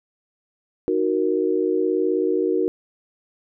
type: chord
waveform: sine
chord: D# minor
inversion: none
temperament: equal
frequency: 311.1 / 370 / 466.2 Hz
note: D#4 / F#4 / A#4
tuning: 0 / 0 / 0 cents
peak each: -24 / -21 / -23 dBFS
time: 0.88-2.68 s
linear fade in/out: 0 ms
effects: none